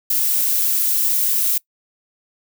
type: noise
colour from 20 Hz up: violet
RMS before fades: -18 dBFS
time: 0.1-1.58 s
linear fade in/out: 5 ms
effects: noise-tail reverb RT60 0.1 s tail -23 dB re dry